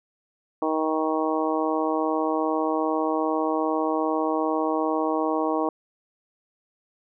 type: harmonic tone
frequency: 157.5 Hz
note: D#3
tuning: 21 cents sharp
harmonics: 2 / 3 / 4 / 5 / 6 / 7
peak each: -26 / -28 / -29 / -30 / -31 / -31 dBFS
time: 0.62-5.69 s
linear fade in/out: 2 ms
effects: none